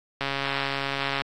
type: click train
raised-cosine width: 0.3 ms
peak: -11 dBFS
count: 140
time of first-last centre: 0.21-1.217 s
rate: 138 Hz
effects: AAC 64 kbps